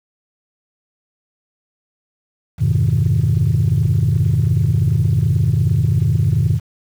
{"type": "chord", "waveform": "sine", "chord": "F half-diminished seventh", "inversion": "none", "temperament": "equal with one note detuned", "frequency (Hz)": [87.31, 103.83, 126.5, 155.56], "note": ["F2", "Ab2", "Cb3", "Eb3"], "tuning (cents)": [0, 0, 42, 0], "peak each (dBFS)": [-19, -16, -16, -17], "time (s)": [2.58, 6.6], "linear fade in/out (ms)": 50, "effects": ["tanh soft clip ceiling -7 dBFS", "7-bit"]}